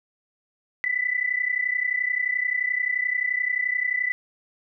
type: tone pair together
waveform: sine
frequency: 1975.5 / 2007 Hz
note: B6 / B6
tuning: 0 / +27 cents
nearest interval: unison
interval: 27 cents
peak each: -25 dBFS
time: 0.84-4.12 s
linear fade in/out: 0 ms
effects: none